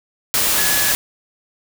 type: tone in noise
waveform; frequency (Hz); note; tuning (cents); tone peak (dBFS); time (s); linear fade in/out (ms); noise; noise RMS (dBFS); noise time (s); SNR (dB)
sine; 1697; G#6; +37; -23; 0.58-0.92; 0; white; -17; 0.34-0.95; -9
effects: none